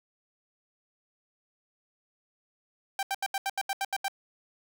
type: tone bursts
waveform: sawtooth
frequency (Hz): 784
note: G5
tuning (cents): 0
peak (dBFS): -24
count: 10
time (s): 2.99-4.082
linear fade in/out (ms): 2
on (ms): 39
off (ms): 78
effects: none